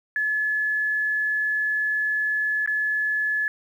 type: tone with dropouts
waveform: sine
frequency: 1714 Hz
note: A6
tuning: 46 cents flat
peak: -21 dBFS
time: 0.16-3.48 s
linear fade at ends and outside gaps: 1 ms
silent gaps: 2.661-2.675 s
effects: 9-bit